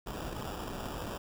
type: noise with sample-and-hold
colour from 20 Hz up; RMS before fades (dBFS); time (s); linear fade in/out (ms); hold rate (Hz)
pink; -39; 0.06-1.18; 10; 2100
effects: none